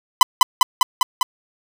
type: tone with echo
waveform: 45% pulse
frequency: 1006 Hz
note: B5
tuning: 32 cents sharp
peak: -4 dBFS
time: 0.21-0.23 s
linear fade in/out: 2 ms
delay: 200 ms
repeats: 5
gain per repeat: -2 dB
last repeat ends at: 1.23 s
effects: none